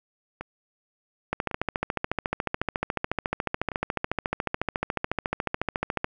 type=two click trains; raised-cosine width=0.5 ms; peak=-19 / -10 dBFS; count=4 / 67; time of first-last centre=0.41-3.718 / 1.33-6.044 s; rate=0.907 / 14 Hz; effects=none